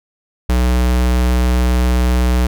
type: tone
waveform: square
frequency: 61.74 Hz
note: B1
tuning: in tune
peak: -12 dBFS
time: 0.49-2.47 s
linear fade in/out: 5 ms
effects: none